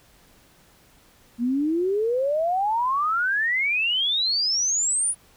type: exponential sweep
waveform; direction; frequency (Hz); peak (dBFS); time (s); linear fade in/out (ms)
sine; up; 230 to 9956; -20; 1.38-5.15; 50
effects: pink hiss -56 dBFS RMS until 5.36 s